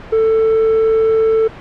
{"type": "tone with quantisation", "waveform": "triangle", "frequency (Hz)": 444, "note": "A4", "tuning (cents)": 16, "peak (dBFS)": -8, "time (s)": [0.12, 1.48], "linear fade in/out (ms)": 10, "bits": 6, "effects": ["pink hiss -33 dBFS RMS until 1.6 s", "low-pass 2000 Hz 12 dB/octave"]}